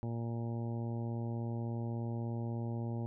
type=harmonic tone; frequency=116.5 Hz; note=A#2; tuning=1 cent flat; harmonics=1 / 2 / 3 / 4 / 5 / 6 / 7 / 8; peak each=-36 / -41 / -46 / -51 / -51 / -57 / -52 / -59 dBFS; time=0.03-3.06 s; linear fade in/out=0 ms; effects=none